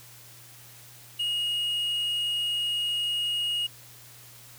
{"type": "tone with quantisation", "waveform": "triangle", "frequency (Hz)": 2874, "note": "F7", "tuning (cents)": 49, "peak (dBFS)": -24, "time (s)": [1.19, 3.67], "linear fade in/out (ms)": 10, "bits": 9, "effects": ["added 120 Hz sine -54 dBFS peak until 4.58 s", "white hiss -50 dBFS RMS until 4.58 s"]}